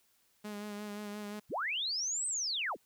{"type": "tone with vibrato", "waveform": "sawtooth", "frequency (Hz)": 207.6, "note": "G#3", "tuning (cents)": 0, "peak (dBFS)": -36, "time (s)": [0.44, 1.4], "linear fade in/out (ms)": 10, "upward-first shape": "sine", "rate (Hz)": 5.7, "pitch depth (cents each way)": 27}
{"type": "linear two-way sweep", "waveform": "sine", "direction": "up then down", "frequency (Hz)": [38.89, 8310, 106.7], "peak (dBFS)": -32, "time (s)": [1.49, 2.77], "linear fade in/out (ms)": 50, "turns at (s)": 2.27}
{"effects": ["white hiss -71 dBFS RMS until 2.85 s"]}